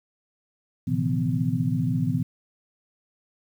sine tone cluster, 114.9 / 131.2 / 157 / 171.8 / 251.6 Hz, A#2 / C3 / D#3 / F3 / B3, -25 / +5 / +16 / -28 / +32 cents, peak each -28 dBFS, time 0.87-2.23 s, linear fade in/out 10 ms, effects 9-bit

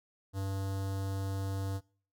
square tone with notch filter, 97.2 Hz, G2, 14 cents flat, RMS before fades -35 dBFS, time 0.33-1.81 s, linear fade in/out 50 ms, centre 2300 Hz, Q 1, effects noise-tail reverb RT60 0.4 s tail -21 dB re dry

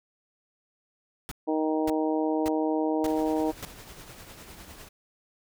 pink noise bursts, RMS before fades -36 dBFS, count 5, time 1.29-3.65 s, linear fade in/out 0 ms, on 24 ms, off 560 ms
harmonic tone, 156.4 Hz, D#3, 9 cents sharp, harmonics 2 / 3 / 4 / 5 / 6, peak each -26 / -30 / -32 / -34 / -36 dBFS, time 1.47-3.52 s, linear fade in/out 20 ms
pink noise with tremolo, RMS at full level -44 dBFS, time 3.07-4.89 s, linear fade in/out 10 ms, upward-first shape triangle, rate 9.9 Hz, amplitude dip 50%
effects none

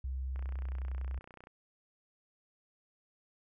sine tone with pitch glide, 65.41 to 64.92 Hz, C2 to C2, 0 to -13 cents, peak -34 dBFS, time 0.04-1.19 s, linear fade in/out 5 ms, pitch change -13 cents, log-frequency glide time 0.57-0.91 s
click train, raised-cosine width 0.5 ms, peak -36 dBFS, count 35, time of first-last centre 0.36-1.471 s, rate 30.6 Hz
effects none

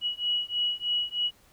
sine beating tone pair, 2919 / 2922.2 Hz, F#7 / F#7, -24 / -22 cents, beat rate 3.2 Hz, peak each -29 dBFS, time 0.01-1.31 s, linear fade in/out 50 ms, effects pink hiss -60 dBFS RMS until 1.52 s

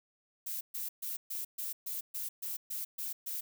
violet noise bursts, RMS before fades -38 dBFS, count 11, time 0.46-3.41 s, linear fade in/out 10 ms, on 150 ms, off 130 ms, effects none

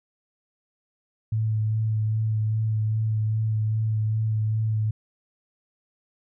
sine tone with vibrato, 109.2 Hz, A2, 13 cents flat, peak -21 dBFS, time 1.32-4.91 s, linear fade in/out 5 ms, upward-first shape sine, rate 2.5 Hz, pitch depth 17 cents each way, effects none

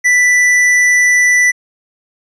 sine tone with hard clipping, 1978 Hz, B6, 2 cents sharp, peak -9 dBFS, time 0.04-1.52 s, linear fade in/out 20 ms, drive 10 dB, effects resampled to 22050 Hz

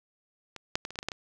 clicks, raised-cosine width 0.2 ms, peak -23 / -9 / -17 / -24 / -25 / -15 / -23 / -13 / -20 dBFS, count 9, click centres 0.563 / 0.755 / 0.851 / 0.906 / 0.957 / 0.989 / 1.029 / 1.086 / 1.118 s, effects none

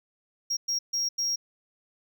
triangle tone bursts at uneven times, 5600 Hz, F8, 4 cents sharp, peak -24 dBFS, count 4, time 0.5-0.57 / 0.68-0.79 / 0.93-1.09 / 1.18-1.36 s, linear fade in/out 10 ms, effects none

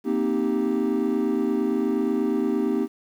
triangle chord, C minor seventh, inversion third, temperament equal, 233.1 / 261.6 / 311.1 / 392 Hz, Bb3 / C4 / Eb4 / G4, 0 / 0 / 0 / 0 cents, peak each -24 dBFS, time 0.04-2.88 s, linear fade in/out 50 ms, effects tanh soft clip ceiling -11 dBFS + 9-bit

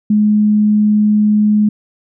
sine tone, 210.7 Hz, G#3, 25 cents sharp, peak -8 dBFS, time 0.1-1.69 s, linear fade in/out 5 ms, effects none

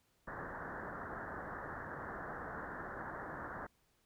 white low-pass noise, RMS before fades -45 dBFS, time 0.27-3.67 s, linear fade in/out 10 ms, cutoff 1800 Hz, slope 96 dB/octave, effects pink hiss -75 dBFS RMS until 4.05 s

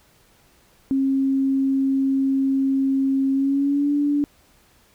sine tone with pitch glide, 270 to 289.4 Hz, C#4 to D4, -45 to -25 cents, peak -17 dBFS, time 0.91-4.24 s, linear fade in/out 0 ms, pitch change +120 cents, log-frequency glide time 3.33-3.92 s, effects pink hiss -57 dBFS RMS until 4.94 s

